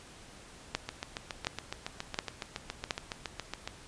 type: two click trains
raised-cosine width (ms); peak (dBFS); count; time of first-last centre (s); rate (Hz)
0.2; -18 / -12; 21 / 4; 0.89-3.676 / 0.75-2.908; 7.18 / 1.39
effects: pink hiss -52 dBFS RMS until 3.87 s + resampled to 22050 Hz